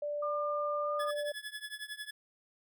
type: tone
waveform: sine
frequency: 587.3 Hz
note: D5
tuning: in tune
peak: -33 dBFS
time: 0.02-1.32 s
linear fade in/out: 5 ms
type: tone with pitch glide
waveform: sine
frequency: 1200 to 1213.9 Hz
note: D6 to D#6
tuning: +37 to -43 cents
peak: -34 dBFS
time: 0.22-1.11 s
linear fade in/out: 10 ms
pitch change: +20 cents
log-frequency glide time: 0.82-0.96 s
type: tone with tremolo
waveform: 25% pulse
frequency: 1708 Hz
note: G#6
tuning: 48 cents sharp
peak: -33 dBFS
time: 0.99-2.11 s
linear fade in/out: 10 ms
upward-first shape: triangle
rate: 11 Hz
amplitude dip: 95%
effects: none